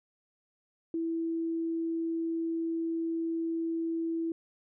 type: tone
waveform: sine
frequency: 329.6 Hz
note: E4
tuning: in tune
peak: -29 dBFS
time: 0.94-4.32 s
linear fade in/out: 2 ms
effects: none